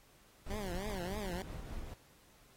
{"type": "noise with tremolo", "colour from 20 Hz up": "brown", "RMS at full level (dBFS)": -42, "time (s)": [0.46, 1.94], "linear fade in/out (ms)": 5, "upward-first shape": "sine", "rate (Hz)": 4.9, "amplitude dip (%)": 35}
{"type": "tone with vibrato", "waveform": "15% pulse", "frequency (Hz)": 192.4, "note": "G3", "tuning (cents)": -32, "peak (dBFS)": -33, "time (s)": [0.5, 1.42], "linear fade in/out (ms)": 2, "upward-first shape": "triangle", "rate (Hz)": 3.3, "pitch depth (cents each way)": 220}
{"effects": ["pink hiss -65 dBFS RMS until 2.56 s", "AAC 48 kbps"]}